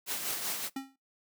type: noise with tremolo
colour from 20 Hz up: white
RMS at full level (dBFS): -33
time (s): 0.06-0.7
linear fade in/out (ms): 50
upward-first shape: sine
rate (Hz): 5.2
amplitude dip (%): 45
type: tone with exponential decay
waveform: square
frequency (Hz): 269.4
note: C#4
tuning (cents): -49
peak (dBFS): -32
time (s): 0.76-0.96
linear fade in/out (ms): 5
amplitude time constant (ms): 42
effects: noise-tail reverb RT60 0.2 s tail -22 dB re dry + high-pass 150 Hz 12 dB/octave